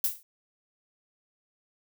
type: noise with exponential decay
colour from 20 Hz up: violet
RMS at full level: -22 dBFS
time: 0.04-0.23 s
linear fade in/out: 2 ms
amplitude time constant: 41 ms
effects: none